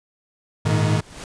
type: chord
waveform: 40% pulse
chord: Ab suspended second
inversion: none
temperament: equal with one note detuned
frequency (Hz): 105.89 / 116.54 / 155.56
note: Ab2 / Bb2 / Eb3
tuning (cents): +34 / 0 / 0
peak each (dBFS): -19 / -24 / -20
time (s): 0.65-1.01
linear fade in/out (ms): 10
type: noise with exponential growth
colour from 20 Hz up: pink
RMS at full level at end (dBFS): -33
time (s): 0.73-1.24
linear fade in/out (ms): 1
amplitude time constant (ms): 110
effects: resampled to 22050 Hz